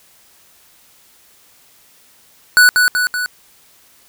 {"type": "tone with echo", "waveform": "square", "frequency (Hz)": 1480, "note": "F#6", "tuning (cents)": 0, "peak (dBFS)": -6, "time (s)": [2.57, 2.69], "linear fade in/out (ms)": 0, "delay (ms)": 190, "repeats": 3, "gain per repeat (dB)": -4, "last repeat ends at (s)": 3.26, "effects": ["white hiss -50 dBFS RMS until 4.08 s"]}